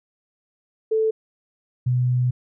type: tone pair in turn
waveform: sine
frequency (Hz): 440 / 124.87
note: A4 / B2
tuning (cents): 0 / +20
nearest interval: octave + minor seventh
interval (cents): 2180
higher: first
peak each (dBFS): -17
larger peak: neither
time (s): 0.91-1.11 / 1.86-2.31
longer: second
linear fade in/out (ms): 10
effects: none